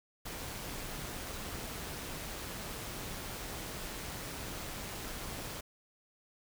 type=noise with amplitude modulation; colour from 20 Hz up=pink; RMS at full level=-40 dBFS; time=0.25-5.61 s; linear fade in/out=10 ms; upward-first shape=sine; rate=197 Hz; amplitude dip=40%; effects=none